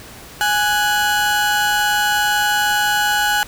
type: tone pair together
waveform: 30% pulse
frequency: 830.6 / 1478.7 Hz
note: G#5 / F#6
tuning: 0 / -1 cents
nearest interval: minor seventh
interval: 999 cents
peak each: -15 dBFS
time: 0.41-3.43 s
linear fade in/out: 0 ms
effects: pink hiss -38 dBFS RMS until 3.47 s